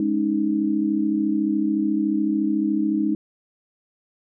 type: chord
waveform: sine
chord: Ab suspended fourth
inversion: none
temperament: equal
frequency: 207.7 / 277.2 / 311.1 Hz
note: Ab3 / Db4 / Eb4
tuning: 0 / 0 / 0 cents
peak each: -24 / -26 / -21 dBFS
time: 0-3.15 s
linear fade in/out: 2 ms
effects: none